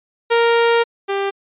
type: tone pair in turn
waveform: sawtooth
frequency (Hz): 466.2 / 395.5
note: A#4 / G4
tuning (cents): 0 / +15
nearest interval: minor third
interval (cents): 285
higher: first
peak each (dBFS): -8 / -14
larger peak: first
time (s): 0.3-0.84 / 1.08-1.31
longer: first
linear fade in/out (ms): 20
effects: resampled to 8000 Hz